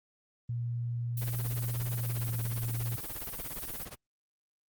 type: tone with pitch glide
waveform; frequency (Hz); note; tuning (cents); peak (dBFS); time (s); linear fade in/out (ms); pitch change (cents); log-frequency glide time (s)
sine; 118.9 to 116.66; A#2 to A#2; +35 to +2; -31; 0.49-2.96; 5; -33; 2.08-2.22
type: noise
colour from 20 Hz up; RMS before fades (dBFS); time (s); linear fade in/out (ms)
violet; -40; 1.17-3.85; 2
type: noise with tremolo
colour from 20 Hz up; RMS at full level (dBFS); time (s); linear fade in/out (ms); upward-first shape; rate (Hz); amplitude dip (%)
pink; -41; 1.21-3.96; 10; sine; 17; 90
effects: Opus 32 kbps